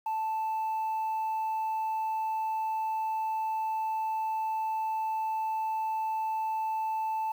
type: tone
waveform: sine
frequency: 880 Hz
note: A5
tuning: in tune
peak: -26 dBFS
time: 0.06-7.32 s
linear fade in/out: 5 ms
effects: tanh soft clip ceiling -27 dBFS + 9-bit